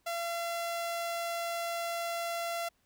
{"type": "tone", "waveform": "sawtooth", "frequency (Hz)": 681, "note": "F5", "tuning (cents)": -44, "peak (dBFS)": -29, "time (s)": [0.06, 2.69], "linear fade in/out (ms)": 10, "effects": ["pink hiss -73 dBFS RMS until 2.85 s"]}